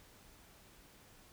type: silence
effects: pink hiss -61 dBFS RMS until 1.32 s